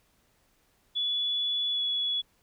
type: tone with pitch glide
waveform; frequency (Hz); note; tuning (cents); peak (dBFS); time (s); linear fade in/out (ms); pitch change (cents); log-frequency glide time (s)
sine; 3420 to 3389; A7 to G#7; -50 to +34; -26; 0.95-2.22; 20; -16; 1.72-1.81
effects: pink hiss -68 dBFS RMS until 2.42 s